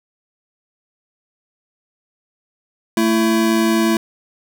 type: tone pair together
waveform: square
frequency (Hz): 222.9 / 333.9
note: A3 / E4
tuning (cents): +23 / +22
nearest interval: perfect fifth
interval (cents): 699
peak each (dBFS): -17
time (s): 2.97-3.97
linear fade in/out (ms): 2
effects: none